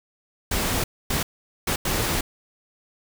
pink noise bursts at uneven times, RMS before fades -24 dBFS, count 4, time 0.51-0.84 / 1.1-1.23 / 1.67-1.76 / 1.85-2.21 s, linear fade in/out 5 ms, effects none

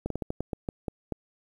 slowing click train, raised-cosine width 2 ms, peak -17 dBFS, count 10, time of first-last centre 0.06-1.123 s, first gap 43 ms, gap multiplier 1.24, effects 9-bit

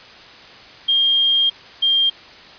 sine tone pair in turn, 3215 / 3198 Hz, G7 / G7, +43 / +34 cents, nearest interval unison, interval 9 cents, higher first, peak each -13 / -13 dBFS, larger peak neither, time 0.88-1.5 / 1.82-2.1 s, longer first, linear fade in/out 10 ms, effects white hiss -41 dBFS RMS until 2.58 s + resampled to 11025 Hz

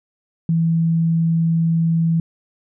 sine tone, 164.81 Hz, E3, in tune, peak -14 dBFS, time 0.49-2.2 s, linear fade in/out 2 ms, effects none

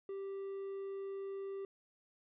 triangle tone, 391.7 Hz, G4, 1 cent flat, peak -38 dBFS, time 0.09-1.65 s, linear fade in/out 2 ms, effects resampled to 8000 Hz

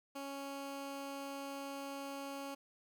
15% pulse tone, 277.2 Hz, C#4, in tune, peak -36 dBFS, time 0.15-2.55 s, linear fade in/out 10 ms, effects none

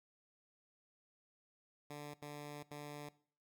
10% pulse tone bursts at uneven times, 146.83 Hz, D3, in tune, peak -38 dBFS, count 3, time 1.9-2.14 / 2.22-2.63 / 2.71-3.09 s, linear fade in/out 5 ms, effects noise-tail reverb RT60 0.5 s tail -20 dB re dry

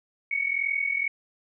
sine tone pair together, 2207 / 2249 Hz, C#7 / C#7, -8 / +24 cents, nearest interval unison, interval 32 cents, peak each -27 dBFS, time 0.31-1.08 s, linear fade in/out 5 ms, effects none

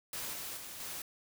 white noise with level steps, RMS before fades -40 / -42 / -46 / -42 dBFS, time 0.13-1.02 s, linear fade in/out 2 ms, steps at 0.33 / 0.57 / 0.8 s, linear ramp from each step 2 ms, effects none

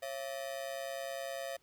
45% pulse ring-modulated tone, 610 Hz, D#5, 34 cents flat, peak -35 dBFS, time 0.02-1.57 s, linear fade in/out 10 ms, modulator 64.9 Hz, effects pink hiss -72 dBFS RMS until 1.62 s

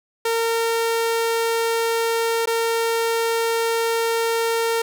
sawtooth tone with dropouts, 458.2 Hz, A#4, 30 cents flat, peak -15 dBFS, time 0.25-4.82 s, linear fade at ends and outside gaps 5 ms, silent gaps 2.458-2.472 s, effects none

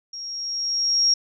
sine tone with level ramp, 5588 Hz, F8, in tune, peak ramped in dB -32 to -14 dBFS, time 0.13-1.14 s, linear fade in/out 5 ms, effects none

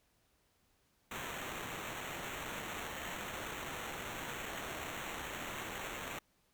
white noise with sample-and-hold, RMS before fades -43 dBFS, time 1.11-6.19 s, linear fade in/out 5 ms, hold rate 4900 Hz, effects pink hiss -74 dBFS RMS until 6.53 s

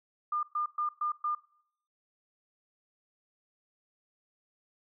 sine tone bursts, 1206 Hz, D6, 46 cents sharp, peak -28 dBFS, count 5, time 0.32-1.35 s, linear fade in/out 5 ms, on 110 ms, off 120 ms, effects noise-tail reverb RT60 0.7 s tail -22 dB re dry

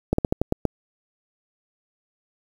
slowing click train, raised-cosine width 2 ms, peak -6 dBFS, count 7, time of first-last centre 0.13-0.653 s, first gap 54 ms, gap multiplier 1.19, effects 7-bit

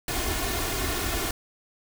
pink noise with comb filter, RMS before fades -28 dBFS, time 0.08-1.31 s, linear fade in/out 2 ms, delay 2.8 ms, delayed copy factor +0.65, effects none

